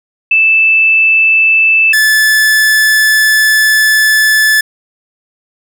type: tone pair in turn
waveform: sine / 45% pulse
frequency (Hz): 2637 / 1736.3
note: E7 / A6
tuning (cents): 0 / -23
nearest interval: perfect fifth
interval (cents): 723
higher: first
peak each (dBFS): -5 / -6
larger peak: first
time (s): 0.31-1.93 / 1.93-4.61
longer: second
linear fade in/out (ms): 5
effects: none